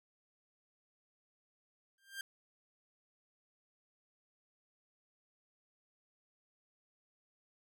sawtooth tone with exponential growth, 1589 Hz, G6, 23 cents sharp, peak -34 dBFS, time 1.98-2.21 s, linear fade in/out 2 ms, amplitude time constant 48 ms, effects none

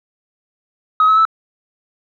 sine tone with pitch steps, 1268 / 1290.2 / 1312.7 Hz, D#6 / E6 / E6, +32 / -38 / -8 cents, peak -7 dBFS, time 1-1.252 s, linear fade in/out 2 ms, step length 84 ms, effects tanh soft clip ceiling -6 dBFS

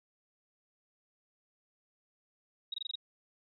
sine tone bursts, 3800 Hz, A#7, 33 cents sharp, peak -34 dBFS, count 6, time 2.72-2.956 s, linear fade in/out 5 ms, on 21 ms, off 22 ms, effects none

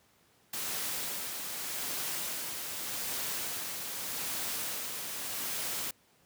white noise with tremolo, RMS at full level -35 dBFS, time 0.53-5.91 s, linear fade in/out 5 ms, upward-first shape sine, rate 0.83 Hz, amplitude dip 35%, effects pink hiss -66 dBFS RMS until 6.25 s + high-pass 100 Hz 12 dB/octave

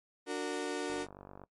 35% pulse chord, D augmented, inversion none, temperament just, 293.7 / 367.1 / 458.9 Hz, D4 / F#4 / A#4, 0 / -14 / -27 cents, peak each -37 dBFS, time 0.26-1.07 s, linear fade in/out 50 ms
click train, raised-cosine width 1 ms, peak -34 dBFS, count 27, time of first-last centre 0.9-1.437 s, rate 48.4 Hz
effects noise-tail reverb RT60 0.1 s tail -21 dB re dry + MP3 48 kbps

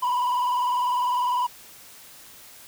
triangle tone with vibrato, 987.8 Hz, B5, in tune, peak -19 dBFS, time 0.02-1.47 s, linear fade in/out 10 ms, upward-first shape square, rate 20 Hz, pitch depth 44 cents each way, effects white hiss -47 dBFS RMS until 2.67 s

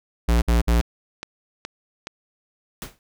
square tone bursts, 58.27 Hz, A#1, in tune, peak -16 dBFS, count 3, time 0.28-0.814 s, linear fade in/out 10 ms, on 140 ms, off 57 ms
click train, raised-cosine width 0.2 ms, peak -14 dBFS, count 5, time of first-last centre 0.39-2.071 s, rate 2.38 Hz
pink noise with exponential decay, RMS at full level -29 dBFS, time 2.82-2.99 s, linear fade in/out 0 ms, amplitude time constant 35 ms
effects none

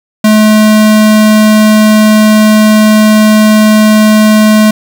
square tone, 214.7 Hz, A3, 42 cents flat, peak -3 dBFS, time 0.24-4.71 s, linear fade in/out 5 ms, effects 7-bit

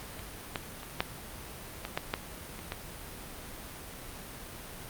clicks, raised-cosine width 0.3 ms, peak -28 / -15 / -26 / -10 / -19 / -13 / -12 / -27 / -18 dBFS, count 9, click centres 0.193 / 0.558 / 0.832 / 1.005 / 1.851 / 1.975 / 2.139 / 2.591 / 2.721 s, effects pink hiss -44 dBFS RMS until 4.89 s + Opus 48 kbps

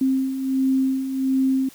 sine beating tone pair, 263.7 / 265.1 Hz, C4 / C4, +14 / +23 cents, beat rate 1.4 Hz, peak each -26 / -19 dBFS, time 0.01-1.69 s, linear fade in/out 5 ms, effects white hiss -48 dBFS RMS until 1.74 s

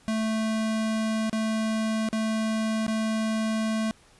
square tone with dropouts, 220 Hz, A3, in tune, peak -25 dBFS, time 0.08-3.91 s, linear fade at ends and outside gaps 0 ms, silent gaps 1.296-1.329 / 2.088-2.129 / 2.866-2.88 s, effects pink hiss -57 dBFS RMS until 4.19 s + resampled to 24000 Hz

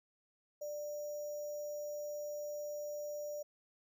sine tone with sample-and-hold, 591 Hz, D5, 11 cents sharp, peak -39 dBFS, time 0.61-3.43 s, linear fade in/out 10 ms, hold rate 6300 Hz, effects none

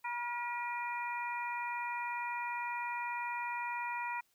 harmonic tone with a mistuned harmonic, 481 Hz, B4, 46 cents flat, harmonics 2 / 3 / 4 / 5, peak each -37 / -46 / -44 / -42 dBFS, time 0.04-4.21 s, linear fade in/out 10 ms, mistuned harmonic 3, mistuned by -32 cents, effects white hiss -74 dBFS RMS until 4.34 s

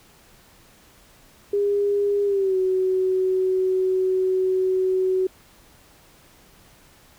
sine tone with pitch glide, 405.6 to 374.1 Hz, G#4 to F#4, -41 to +19 cents, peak -18 dBFS, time 1.53-5.27 s, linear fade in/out 5 ms, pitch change -140 cents, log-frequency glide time 2.25-2.57 s, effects pink hiss -53 dBFS RMS until 7.18 s

